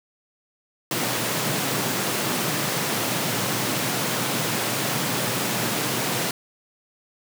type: high-pass noise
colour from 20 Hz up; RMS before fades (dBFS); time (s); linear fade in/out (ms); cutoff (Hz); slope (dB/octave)
pink; -25; 0.91-6.31; 2; 110; 96
effects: none